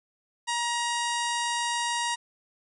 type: harmonic tone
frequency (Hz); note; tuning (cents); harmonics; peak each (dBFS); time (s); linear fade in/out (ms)
947; A#5; +27; 1 / 2 / 3 / 4 / 5 / 6 / 7 / 8 / 9 / 10; -29 / -33 / -36 / -36 / -40 / -39 / -42 / -39 / -43 / -43; 0.47-2.16; 20
effects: none